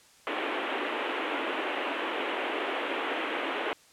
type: band-pass noise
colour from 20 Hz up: pink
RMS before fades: -32 dBFS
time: 0.27-3.73 s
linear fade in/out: 0 ms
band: 280 to 3200 Hz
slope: 48 dB/octave
effects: white hiss -58 dBFS RMS until 3.92 s + low-pass 9000 Hz 12 dB/octave